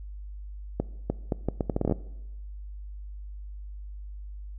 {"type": "accelerating click train", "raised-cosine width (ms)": 2, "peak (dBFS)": -12, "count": 13, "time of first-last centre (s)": [0.8, 1.923], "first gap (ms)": 300, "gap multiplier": 0.74, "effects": ["noise-tail reverb RT60 1.0 s tail -20 dB re dry", "added 50 Hz sine -37 dBFS peak until 4.58 s"]}